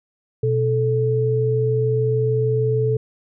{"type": "tone pair together", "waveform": "sine", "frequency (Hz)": [123.47, 436.7], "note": ["B2", "A4"], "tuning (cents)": [0, -13], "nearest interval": "octave + minor seventh", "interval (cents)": 2187, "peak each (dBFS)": -19, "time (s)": [0.43, 2.97], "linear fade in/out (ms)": 5, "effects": []}